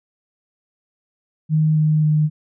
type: tone with pitch steps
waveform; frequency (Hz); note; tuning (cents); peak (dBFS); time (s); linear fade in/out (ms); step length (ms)
sine; 155.56 / 154.13 / 152.71; D#3 / D#3 / D#3; 0 / -16 / -32; -13; 1.49-2.3; 50; 270
effects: none